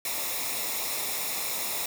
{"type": "noise with comb filter", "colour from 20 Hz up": "white", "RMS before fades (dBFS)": -31, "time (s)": [0.05, 1.86], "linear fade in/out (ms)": 2, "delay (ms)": 0.65, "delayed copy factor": -0.65, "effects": []}